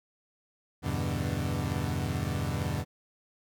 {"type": "chord", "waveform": "30% pulse", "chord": "E minor seventh", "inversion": "none", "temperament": "equal", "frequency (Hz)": [82.41, 98, 123.47, 146.83], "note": ["E2", "G2", "B2", "D3"], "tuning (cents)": [0, 0, 0, 0], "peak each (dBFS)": -32, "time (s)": [0.82, 2.85], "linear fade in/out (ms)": 50, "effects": []}